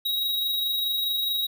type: tone with amplitude modulation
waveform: square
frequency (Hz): 3821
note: A#7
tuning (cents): +42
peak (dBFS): -23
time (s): 0.05-1.47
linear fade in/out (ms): 10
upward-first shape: sine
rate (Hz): 24.7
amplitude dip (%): 30
effects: none